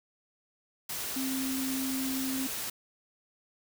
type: tone in noise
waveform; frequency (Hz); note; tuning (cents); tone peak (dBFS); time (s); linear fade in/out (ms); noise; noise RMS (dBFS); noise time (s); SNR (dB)
sine; 264.5; C4; +19; -31; 1.16-2.47; 5; white; -36; 0.89-2.7; +2
effects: none